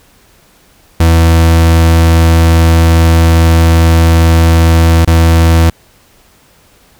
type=tone with dropouts; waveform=40% pulse; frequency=82.41 Hz; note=E2; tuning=in tune; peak=-3 dBFS; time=1-5.7 s; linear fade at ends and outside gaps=5 ms; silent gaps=5.049-5.074 s; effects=pink hiss -46 dBFS RMS until 6.99 s